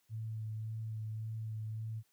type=tone with vibrato; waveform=sine; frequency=110 Hz; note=A2; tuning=in tune; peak=-37 dBFS; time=0.09-2.03 s; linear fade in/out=50 ms; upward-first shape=sine; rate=1.8 Hz; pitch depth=17 cents each way; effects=white hiss -75 dBFS RMS until 2.12 s + high-pass 60 Hz 12 dB/octave